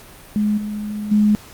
sine tone with level steps, 210 Hz, G#3, 19 cents sharp, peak -15 / -23 / -11 dBFS, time 0.36-1.35 s, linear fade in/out 0 ms, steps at 0.57 / 1.11 s, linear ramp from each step 10 ms, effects pink hiss -42 dBFS RMS until 1.53 s + Opus 48 kbps

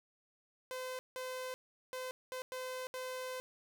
sawtooth tone bursts at uneven times, 512 Hz, C5, 38 cents flat, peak -36 dBFS, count 6, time 0.71-0.99 / 1.16-1.54 / 1.93-2.11 / 2.32-2.42 / 2.52-2.87 / 2.94-3.4 s, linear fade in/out 0 ms, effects none

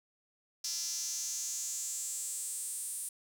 sawtooth tone with high-pass filter sweep, 340 Hz, F4, 46 cents flat, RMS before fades -38 dBFS, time 0.64-3.09 s, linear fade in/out 5 ms, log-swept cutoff 5500 to 9300 Hz, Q 4.9, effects none

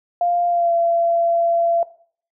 sine tone with pitch glide, 698.5 to 679 Hz, F5 to F5, 0 to -49 cents, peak -15 dBFS, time 0.21-1.83 s, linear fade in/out 2 ms, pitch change -49 cents, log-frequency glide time 0.48-0.73 s, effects noise-tail reverb RT60 0.5 s tail -17 dB re dry

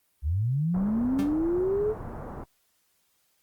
sine linear sweep, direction up, 65 to 440 Hz, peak -23 dBFS, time 0.22-1.95 s, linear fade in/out 50 ms
pink low-pass noise, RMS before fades -38 dBFS, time 0.74-2.44 s, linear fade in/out 5 ms, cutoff 1200 Hz, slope 24 dB/octave
40% pulse tone with exponential decay, 196 Hz, G3, in tune, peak -25 dBFS, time 1.19-1.37 s, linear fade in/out 0 ms, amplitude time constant 37 ms
effects white hiss -70 dBFS RMS until 3.42 s + Opus 32 kbps

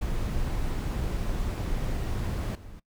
brown noise with level steps, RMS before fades -29 / -44 dBFS, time 0.01-2.8 s, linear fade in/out 10 ms, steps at 2.55 s, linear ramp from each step 2 ms, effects noise-tail reverb RT60 0.1 s tail -20 dB re dry

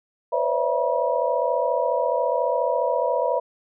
sine tone cluster, 495.6 / 530 / 580 / 661 / 963 Hz, B4 / C5 / D5 / E5 / B5, +6 / +22 / -22 / +5 / -44 cents, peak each -26 dBFS, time 0.32-3.4 s, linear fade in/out 10 ms, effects none

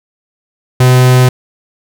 45% pulse tone, 127 Hz, B2, 49 cents sharp, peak -4 dBFS, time 0.8-1.29 s, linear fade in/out 5 ms, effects none

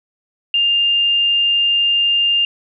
sine tone, 2804 Hz, F7, 6 cents sharp, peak -12 dBFS, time 0.54-2.45 s, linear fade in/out 2 ms, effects none

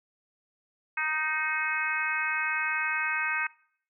harmonic tone with a mistuned harmonic, 310.6 Hz, D#4, 3 cents flat, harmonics 3 / 4 / 5 / 6 / 7 / 8, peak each -37 / -36 / -31 / -36 / -33 / -33 dBFS, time 0.97-3.47 s, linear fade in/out 5 ms, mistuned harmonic 8, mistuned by +42 cents, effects noise-tail reverb RT60 0.6 s tail -22 dB re dry

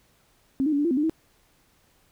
sine tone with pitch steps, 268.7 / 309.3 / 284 / 292.8 / 340 / 256 / 297.7 / 321.4 Hz, C4 / D#4 / C#4 / D4 / F4 / C4 / D4 / E4, +46 / -10 / +42 / -5 / -46 / -38 / +24 / -44 cents, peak -20 dBFS, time 0.6-1.096 s, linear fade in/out 0 ms, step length 62 ms, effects pink hiss -63 dBFS RMS until 2.11 s

